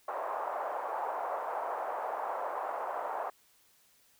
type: band-pass noise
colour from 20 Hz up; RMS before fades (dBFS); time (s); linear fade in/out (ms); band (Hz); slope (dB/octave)
white; -36; 0.08-3.3; 5; 580 to 990; 24
effects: white hiss -66 dBFS RMS until 4.19 s